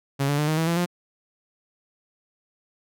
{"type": "tone with pitch steps", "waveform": "sawtooth", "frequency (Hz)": [138.59, 144.23, 150.09, 156.19, 162.54, 169.15, 176.03], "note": ["C#3", "D3", "D3", "D#3", "E3", "E3", "F3"], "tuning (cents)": [0, -31, 38, 7, -24, 45, 14], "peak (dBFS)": -17, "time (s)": [0.19, 0.862], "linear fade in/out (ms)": 20, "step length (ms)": 96, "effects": []}